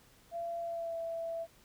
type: tone with pitch glide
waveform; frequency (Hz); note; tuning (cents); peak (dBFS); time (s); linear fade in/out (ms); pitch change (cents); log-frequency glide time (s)
sine; 680 to 664.1; F5 to E5; -46 to +13; -35; 0.31-1.47; 50; -41; 0.61-0.97
effects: pink hiss -63 dBFS RMS until 1.64 s